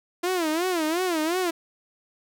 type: tone with vibrato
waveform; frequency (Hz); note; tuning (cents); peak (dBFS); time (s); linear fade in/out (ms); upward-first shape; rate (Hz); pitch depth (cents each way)
sawtooth; 338.6; E4; +46; -19; 0.23-1.51; 10; sine; 2.8; 170
effects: none